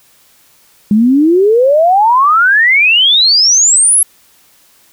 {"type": "exponential sweep", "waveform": "sine", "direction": "up", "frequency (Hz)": [202, 11310], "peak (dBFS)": -5, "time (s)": [0.91, 4.03], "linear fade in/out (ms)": 2, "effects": ["white hiss -48 dBFS RMS until 4.92 s"]}